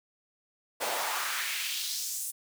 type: noise with high-pass filter sweep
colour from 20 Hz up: pink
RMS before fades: -33 dBFS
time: 0.8-2.32 s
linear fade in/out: 20 ms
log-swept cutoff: 530 to 9400 Hz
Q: 1.9
effects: none